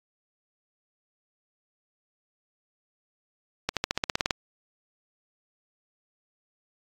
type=accelerating click train; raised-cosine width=0.2 ms; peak=-7 dBFS; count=11; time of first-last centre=3.69-4.308 s; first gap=77 ms; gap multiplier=0.95; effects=AAC 48 kbps